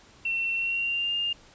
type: tone with pitch glide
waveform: sine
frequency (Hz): 2708 to 2812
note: E7 to F7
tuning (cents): +46 to +11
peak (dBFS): -25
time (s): 0.25-1.33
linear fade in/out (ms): 5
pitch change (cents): +65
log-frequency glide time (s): 0.54-1.14
effects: pink hiss -54 dBFS RMS until 1.54 s + resampled to 16000 Hz